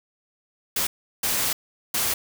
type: noise bursts at uneven times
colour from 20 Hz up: white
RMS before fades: -24 dBFS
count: 3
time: 0.76-0.87 / 1.23-1.53 / 1.94-2.14 s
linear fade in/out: 5 ms
effects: none